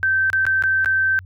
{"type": "tone with dropouts", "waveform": "sine", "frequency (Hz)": 1552, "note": "G6", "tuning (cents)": -18, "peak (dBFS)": -15, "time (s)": [0.03, 1.19], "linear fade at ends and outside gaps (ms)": 0, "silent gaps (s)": [[0.301, 0.331], [0.453, 0.466], [0.624, 0.637], [0.846, 0.859]], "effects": ["added 92 Hz sine -37 dBFS peak until 1.25 s"]}